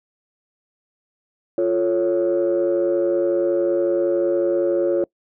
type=chord; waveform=sine; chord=F augmented; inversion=none; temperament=equal; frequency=349.2 / 440 / 554.4 Hz; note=F4 / A4 / C#5; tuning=0 / 0 / 0 cents; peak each=-18 / -24 / -19 dBFS; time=1.58-5.04 s; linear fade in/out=2 ms; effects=noise-tail reverb RT60 0.1 s tail -24 dB re dry + tanh soft clip ceiling -11 dBFS